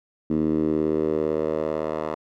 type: tone with band-pass filter sweep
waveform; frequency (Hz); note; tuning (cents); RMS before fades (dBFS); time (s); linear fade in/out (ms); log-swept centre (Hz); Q
10% pulse; 77.78; D#2; 0; -24; 0.3-2.15; 5; 270 to 750; 2.6
effects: none